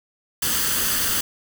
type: noise with comb filter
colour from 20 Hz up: white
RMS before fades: -22 dBFS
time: 0.42-1.21 s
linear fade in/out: 5 ms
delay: 0.64 ms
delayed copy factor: +0.55
effects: none